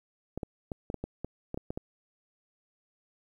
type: clicks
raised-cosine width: 2 ms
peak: -21 dBFS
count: 11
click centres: 0.376 / 0.432 / 0.718 / 0.901 / 0.943 / 1.04 / 1.246 / 1.544 / 1.575 / 1.705 / 1.775 s
effects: 10-bit